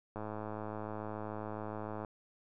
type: click train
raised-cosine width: 1 ms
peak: -27 dBFS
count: 203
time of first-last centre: 0.16-2.048 s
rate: 107 Hz
effects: none